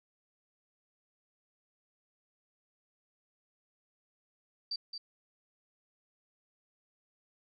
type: tone with echo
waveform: sine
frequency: 4652 Hz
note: D8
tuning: 17 cents flat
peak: -33 dBFS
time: 4.71-4.76 s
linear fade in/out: 5 ms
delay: 220 ms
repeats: 1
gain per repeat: -6 dB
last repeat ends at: 4.98 s
effects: none